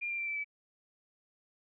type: tone with pitch steps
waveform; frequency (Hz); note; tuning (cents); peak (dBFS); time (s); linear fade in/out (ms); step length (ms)
sine; 2403 / 2377 / 2351 / 2325 / 2300; D7 / D7 / D7 / D7 / D7; +39 / +20 / +1 / -18 / -37; -33; 0.01-0.445; 20; 87
effects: none